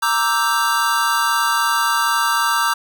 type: chord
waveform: square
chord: E half-diminished seventh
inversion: second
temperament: equal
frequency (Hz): 932.3 / 1174.7 / 1318.5 / 1568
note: Bb5 / D6 / E6 / G6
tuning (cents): 0 / 0 / 0 / 0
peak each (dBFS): -22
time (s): 0.02-2.74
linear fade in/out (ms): 10
effects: none